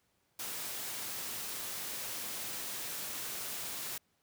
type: noise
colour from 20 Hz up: white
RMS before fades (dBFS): -40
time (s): 0.39-3.98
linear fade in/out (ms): 5
effects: pink hiss -75 dBFS RMS until 4.22 s + high-pass 80 Hz 12 dB/octave